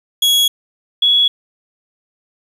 40% pulse / sine tone pair in turn, 3335 / 3366 Hz, G#7 / G#7, +7 / +23 cents, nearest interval unison, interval 16 cents, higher second, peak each -9 dBFS, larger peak neither, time 0.22-0.48 / 1.02-1.28 s, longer neither, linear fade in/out 5 ms, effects 7-bit

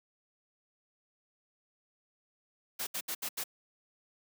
white noise bursts at uneven times, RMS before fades -36 dBFS, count 5, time 2.79-2.87 / 2.94-3.01 / 3.08-3.15 / 3.22-3.29 / 3.37-3.44 s, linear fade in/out 10 ms, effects high-pass 200 Hz 12 dB/octave

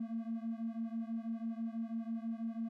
triangle beating tone pair, 225.2 / 231.3 Hz, A3 / A#3, +40 / -13 cents, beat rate 6.1 Hz, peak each -36 / -38 dBFS, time 0-2.69 s, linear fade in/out 10 ms, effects tanh soft clip ceiling -31 dBFS

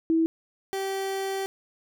sine / 30% pulse tone pair in turn, 325.6 / 387.7 Hz, E4 / G4, -21 / -19 cents, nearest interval minor third, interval 302 cents, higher second, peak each -19 / -25 dBFS, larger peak first, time 0.1-0.26 / 0.73-1.46 s, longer second, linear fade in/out 0 ms, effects none

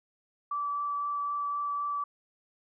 sine tone with vibrato, 1157 Hz, D6, 26 cents flat, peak -29 dBFS, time 0.51-2.04 s, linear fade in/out 5 ms, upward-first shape triangle, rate 3.9 Hz, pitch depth 9 cents each way, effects none

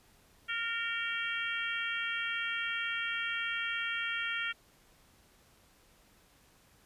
harmonic tone with a mistuned harmonic, 459 Hz, A#4, 27 cents flat, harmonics 3 / 4 / 5 / 6 / 7, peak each -37 / -38 / -39 / -40 / -40 dBFS, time 0.48-4.53 s, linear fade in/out 20 ms, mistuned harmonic 3, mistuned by +28 cents, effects pink hiss -64 dBFS RMS until 6.85 s + resampled to 32000 Hz

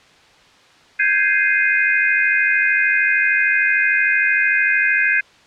sine chord, Ab major seventh, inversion third, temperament equal, 1568 / 1661.2 / 2093 / 2489 Hz, G6 / Ab6 / C7 / Eb7, 0 / 0 / 0 / 0 cents, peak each -19 dBFS, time 0.99-5.21 s, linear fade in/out 10 ms, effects white hiss -49 dBFS RMS until 5.46 s + low-pass 4000 Hz 12 dB/octave

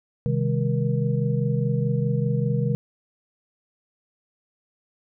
sine tone cluster, 130 / 154.9 / 200.8 / 473.7 Hz, C3 / D#3 / G3 / A#4, -11 / -7 / +42 / +28 cents, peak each -23 / -25 / -28 / -30 dBFS, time 0.26-2.75 s, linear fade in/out 0 ms, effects none

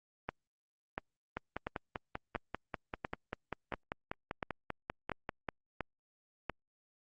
two click trains, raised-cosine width 0.5 ms, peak -21 / -20 dBFS, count 22 / 10, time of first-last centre 1.37-5.488 / 0.29-6.497 s, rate 5.1 / 1.45 Hz, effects Opus 32 kbps

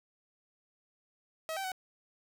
sawtooth tone with pitch steps, 640 / 775 / 749 Hz, D#5 / G5 / F#5, +49 / -20 / +21 cents, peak -31 dBFS, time 1.49-1.718 s, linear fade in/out 0 ms, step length 76 ms, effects none

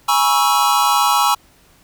square chord, C# minor seventh, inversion second, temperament equal with one note detuned, 830.6 / 965.8 / 1108.7 / 1318.5 Hz, G#5 / B5 / C#6 / E6, 0 / -39 / 0 / 0 cents, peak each -19 dBFS, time 0.08-1.35 s, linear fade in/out 10 ms, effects pink hiss -52 dBFS RMS until 1.83 s

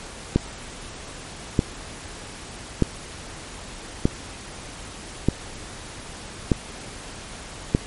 click train, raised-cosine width 3 ms, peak -3 dBFS, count 7, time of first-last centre 0.36-7.749 s, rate 0.812 Hz, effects pink hiss -38 dBFS RMS until 7.86 s + MP3 48 kbps

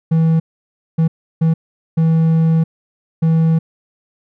triangle tone bursts at uneven times, 162.2 Hz, E3, 28 cents flat, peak -8 dBFS, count 5, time 0.11-0.4 / 0.98-1.08 / 1.41-1.54 / 1.97-2.64 / 3.22-3.59 s, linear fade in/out 10 ms, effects none

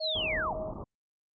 sine linear sweep, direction down, 4435 to 494 Hz, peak -29 dBFS, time 0-0.56 s, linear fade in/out 50 ms
sine tone with tremolo, 630 Hz, D#5, 21 cents sharp, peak -33 dBFS, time 0-0.72 s, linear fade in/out 10 ms, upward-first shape sine, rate 3.8 Hz, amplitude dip 40%
pink low-pass noise, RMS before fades -40 dBFS, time 0.15-0.84 s, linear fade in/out 5 ms, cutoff 1200 Hz, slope 96 dB/octave
effects Opus 48 kbps

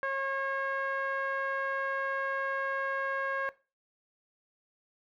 sawtooth tone with low-pass filter, 543 Hz, C#5, 36 cents flat, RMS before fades -32 dBFS, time 0.03-3.49 s, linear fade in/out 0 ms, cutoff 1600 Hz, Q 3.7, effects noise-tail reverb RT60 0.3 s tail -18 dB re dry

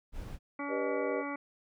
brown noise, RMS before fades -40 dBFS, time 0.12-0.39 s, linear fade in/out 50 ms
harmonic tone, 284.4 Hz, C#4, 45 cents sharp, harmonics 1 / 2 / 3 / 4 / 5 / 7 / 8, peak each -38 / -43 / -44 / -42 / -46 / -44 / -46 dBFS, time 0.59-1.36 s, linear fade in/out 5 ms
sine chord, G augmented, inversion none, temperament just, 392 / 490 / 612.5 Hz, G4 / B4 / D#5, 0 / -14 / -27 cents, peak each -36 / -34 / -37 dBFS, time 0.68-1.24 s, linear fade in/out 50 ms
effects none

